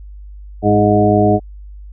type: harmonic tone with a mistuned harmonic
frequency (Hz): 103.83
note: G#2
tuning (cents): 0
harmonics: 1 / 2 / 3 / 4 / 6 / 7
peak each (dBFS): -16 / -16 / -16 / -16 / -16 / -16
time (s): 0.62-1.4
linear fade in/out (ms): 50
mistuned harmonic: 3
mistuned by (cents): +21
effects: added 50 Hz sine -31 dBFS peak until 1.92 s